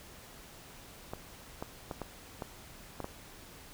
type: clicks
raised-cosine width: 1 ms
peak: -23 dBFS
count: 7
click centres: 1.135 / 1.625 / 1.912 / 2.017 / 2.422 / 3.003 / 3.044 s
effects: pink hiss -52 dBFS RMS until 3.73 s